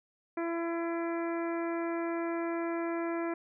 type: harmonic tone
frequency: 336.1 Hz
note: E4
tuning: 34 cents sharp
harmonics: 1 / 2 / 3 / 4 / 5 / 6 / 7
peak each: -32 / -38 / -42 / -44 / -46 / -48 / -49 dBFS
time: 0.37-3.34 s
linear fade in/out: 5 ms
effects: none